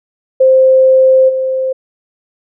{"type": "tone with level steps", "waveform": "sine", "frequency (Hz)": 523.3, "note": "C5", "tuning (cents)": 0, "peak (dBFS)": [-4, -12], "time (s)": [0.4, 1.73], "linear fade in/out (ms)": 10, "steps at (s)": 1.28, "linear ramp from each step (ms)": 20, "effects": []}